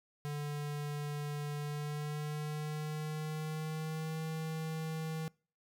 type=tone with pitch glide; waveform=square; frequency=146.83 to 159.2 Hz; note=D3 to D#3; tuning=0 to +40 cents; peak=-37 dBFS; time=0.25-5.28 s; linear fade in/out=0 ms; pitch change=+140 cents; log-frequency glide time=1.58-4.21 s; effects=noise-tail reverb RT60 0.4 s tail -25 dB re dry